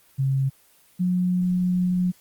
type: tone pair in turn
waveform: sine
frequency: 134.9 / 180.59 Hz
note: C#3 / F#3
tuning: -47 / -42 cents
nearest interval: perfect fourth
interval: 505 cents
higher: second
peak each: -19 dBFS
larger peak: neither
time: 0.18-0.5 / 0.99-2.12 s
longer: second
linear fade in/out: 20 ms
effects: white hiss -57 dBFS RMS until 2.2 s + Opus 24 kbps